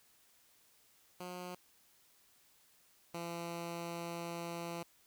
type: tone pair in turn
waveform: 10% pulse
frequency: 179.7 / 169.98 Hz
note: F3 / F3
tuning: +50 / -47 cents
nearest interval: minor second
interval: 97 cents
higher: first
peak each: -35 / -32 dBFS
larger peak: second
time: 1.2-1.55 / 3.14-4.83 s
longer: second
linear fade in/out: 5 ms
effects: white hiss -68 dBFS RMS until 5.06 s